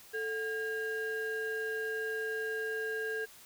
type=ring-modulated tone; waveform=triangle; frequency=590 Hz; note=D5; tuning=8 cents sharp; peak=-28 dBFS; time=0.13-3.26 s; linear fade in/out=20 ms; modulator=1030 Hz; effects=white hiss -55 dBFS RMS until 3.45 s